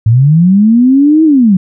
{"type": "linear two-way sweep", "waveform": "sine", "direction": "up then down", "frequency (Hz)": [105.7, 323.6, 176.9], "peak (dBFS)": -3, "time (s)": [0.06, 1.57], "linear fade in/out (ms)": 5, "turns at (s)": 1.24, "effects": []}